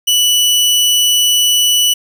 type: tone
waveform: sawtooth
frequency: 2960 Hz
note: F#7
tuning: in tune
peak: -6 dBFS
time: 0.07-1.94 s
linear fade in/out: 10 ms
effects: 7-bit